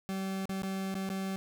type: tone with dropouts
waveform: 40% pulse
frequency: 192.1 Hz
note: G3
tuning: 35 cents flat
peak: -32 dBFS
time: 0.09-1.36 s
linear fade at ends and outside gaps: 0 ms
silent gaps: 0.455-0.493 / 0.621-0.633 / 0.943-0.952 / 1.091-1.101 s
effects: none